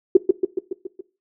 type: tone with echo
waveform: sine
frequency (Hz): 370.3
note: F#4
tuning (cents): +1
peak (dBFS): -5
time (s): 0.15-0.17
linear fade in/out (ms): 5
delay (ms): 140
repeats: 6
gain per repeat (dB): -4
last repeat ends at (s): 1.01
effects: noise-tail reverb RT60 0.3 s tail -18 dB re dry